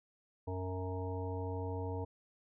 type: harmonic tone with a mistuned harmonic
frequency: 93.1 Hz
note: F#2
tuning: 11 cents sharp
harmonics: 1 / 3 / 5 / 7 / 9 / 10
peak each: -38 / -45 / -42 / -49 / -50 / -48 dBFS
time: 0.47-2.05 s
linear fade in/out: 10 ms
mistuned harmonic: 5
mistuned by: -21 cents
effects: none